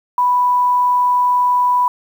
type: tone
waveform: sine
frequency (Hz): 987.8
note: B5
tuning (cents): 0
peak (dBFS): -11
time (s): 0.18-1.88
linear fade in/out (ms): 2
effects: 7-bit